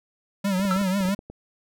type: tone with vibrato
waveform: square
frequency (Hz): 192.1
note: G3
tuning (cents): -35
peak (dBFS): -22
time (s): 0.44-1.15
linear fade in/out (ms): 10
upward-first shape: triangle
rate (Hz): 6.1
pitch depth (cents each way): 110
type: clicks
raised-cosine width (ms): 2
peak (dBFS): -25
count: 9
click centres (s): 0.596 / 0.652 / 0.763 / 0.814 / 1.007 / 1.054 / 1.087 / 1.191 / 1.3
type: tone with exponential decay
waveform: triangle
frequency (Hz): 1333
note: E6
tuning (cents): +19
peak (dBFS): -19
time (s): 0.71-0.91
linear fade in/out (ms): 0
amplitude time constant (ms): 43
effects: none